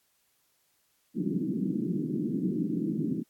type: band-pass noise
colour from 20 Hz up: pink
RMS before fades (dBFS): -30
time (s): 1.14-3.24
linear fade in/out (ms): 50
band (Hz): 160 to 340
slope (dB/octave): 48
effects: white hiss -71 dBFS RMS until 3.29 s + AAC 64 kbps